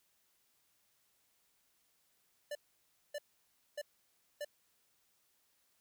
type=tone bursts; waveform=square; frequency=587.3 Hz; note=D5; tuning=in tune; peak=-39 dBFS; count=4; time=2.51-4.448 s; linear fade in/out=5 ms; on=42 ms; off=590 ms; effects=white hiss -75 dBFS RMS until 5.8 s